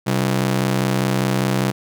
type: ring-modulated tone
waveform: sawtooth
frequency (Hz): 160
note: D#3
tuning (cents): +49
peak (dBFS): -10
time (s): 0.06-1.72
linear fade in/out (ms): 20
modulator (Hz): 32.5
effects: none